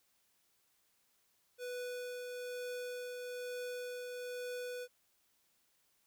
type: tone with tremolo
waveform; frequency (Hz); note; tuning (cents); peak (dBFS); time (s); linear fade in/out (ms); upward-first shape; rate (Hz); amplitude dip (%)
square; 494.1; B4; +1; -40; 1.58-4.88; 50; triangle; 1.1; 30
effects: white hiss -75 dBFS RMS until 6.06 s